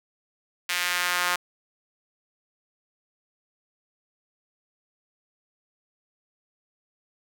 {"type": "tone with high-pass filter sweep", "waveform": "sawtooth", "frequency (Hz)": 177.8, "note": "F3", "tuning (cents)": 31, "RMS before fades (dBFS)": -26, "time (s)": [0.69, 1.36], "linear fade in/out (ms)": 5, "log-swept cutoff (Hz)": [2100, 1200], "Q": 1.4, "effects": []}